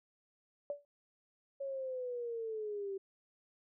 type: tone with exponential decay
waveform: sine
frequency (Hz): 576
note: D5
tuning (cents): -34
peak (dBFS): -32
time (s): 0.7-0.85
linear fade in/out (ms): 1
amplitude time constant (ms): 31
type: linear sweep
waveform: sine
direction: down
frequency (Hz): 554.4 to 384.4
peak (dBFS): -37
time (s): 1.6-2.98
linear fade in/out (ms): 10
effects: none